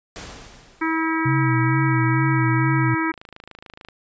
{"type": "noise with exponential decay", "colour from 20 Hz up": "pink", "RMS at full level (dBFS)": -33, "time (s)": [0.16, 1.41], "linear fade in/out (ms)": 0, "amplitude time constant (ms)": 270}
{"type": "harmonic tone", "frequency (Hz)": 322.7, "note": "E4", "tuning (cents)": -37, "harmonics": [1, 3, 4, 5, 6, 7], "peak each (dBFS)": [-22, -27, -28, -29, -30, -30], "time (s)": [0.81, 3.12], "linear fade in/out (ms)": 10}
{"type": "tone with vibrato", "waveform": "sine", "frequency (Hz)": 129.1, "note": "C3", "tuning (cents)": -23, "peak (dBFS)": -18, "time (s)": [1.25, 2.95], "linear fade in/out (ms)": 10, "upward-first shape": "sine", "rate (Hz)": 2.2, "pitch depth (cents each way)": 80}
{"type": "click train", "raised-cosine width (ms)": 0.3, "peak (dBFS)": -24, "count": 21, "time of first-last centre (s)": [3.14, 3.886], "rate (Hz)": 26.8}
{"effects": ["resampled to 16000 Hz"]}